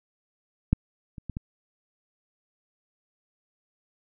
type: clicks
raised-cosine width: 5 ms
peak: -7 / -27 / -21 / -19 dBFS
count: 4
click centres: 0.73 / 1.182 / 1.297 / 1.369 s
effects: none